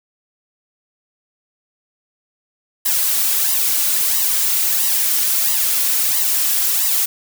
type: noise with flanger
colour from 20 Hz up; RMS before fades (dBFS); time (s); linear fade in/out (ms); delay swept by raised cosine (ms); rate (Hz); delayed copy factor
blue; -17; 2.85-7.06; 10; 1 to 3.6; 1.5; +0.9
effects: none